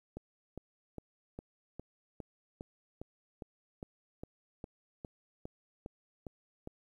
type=click train; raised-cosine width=2 ms; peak=-29 dBFS; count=17; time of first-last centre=0.17-6.674 s; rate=2.46 Hz; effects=11-bit